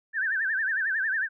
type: tone with vibrato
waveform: sine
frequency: 1661.2 Hz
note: G#6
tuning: in tune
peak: -24 dBFS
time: 0.13-1.29 s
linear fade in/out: 50 ms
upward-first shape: sine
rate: 11 Hz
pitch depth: 160 cents each way
effects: none